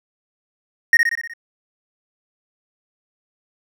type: tone with echo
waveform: triangle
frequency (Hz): 1862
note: A#6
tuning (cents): -2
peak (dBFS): -6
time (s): 0.93-0.97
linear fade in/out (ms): 2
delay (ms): 61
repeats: 6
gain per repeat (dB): -4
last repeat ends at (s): 1.336
effects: none